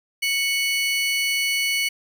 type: tone pair together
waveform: 35% pulse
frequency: 2217 / 2959 Hz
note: C#7 / F#7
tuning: 0 / -1 cents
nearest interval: perfect fourth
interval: 499 cents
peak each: -20 / -24 dBFS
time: 0.22-1.89 s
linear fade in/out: 10 ms
effects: none